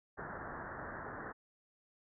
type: low-pass noise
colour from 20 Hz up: white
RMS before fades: -45 dBFS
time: 0.17-1.33 s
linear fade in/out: 20 ms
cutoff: 1800 Hz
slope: 96 dB/octave
effects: none